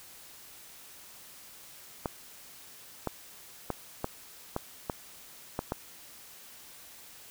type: clicks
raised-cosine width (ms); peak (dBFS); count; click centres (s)
1; -16; 8; 2.058 / 3.073 / 3.703 / 4.044 / 4.564 / 4.898 / 5.591 / 5.721
effects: white hiss -51 dBFS RMS until 7.3 s